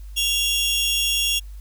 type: tone pair together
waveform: sawtooth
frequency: 2779 / 3343 Hz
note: F7 / G#7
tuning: -9 / +11 cents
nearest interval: minor third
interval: 320 cents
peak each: -19 dBFS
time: 0.16-1.4 s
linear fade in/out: 20 ms
effects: added 50 Hz sine -34 dBFS peak until 1.6 s + white hiss -57 dBFS RMS until 1.6 s